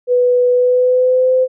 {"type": "tone with pitch glide", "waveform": "sine", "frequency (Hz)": [493.9, 514], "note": ["B4", "C5"], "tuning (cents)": [0, -31], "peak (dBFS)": -9, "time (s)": [0.07, 1.48], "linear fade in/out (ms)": 50, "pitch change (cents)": 69, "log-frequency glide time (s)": [0.52, 1.33], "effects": []}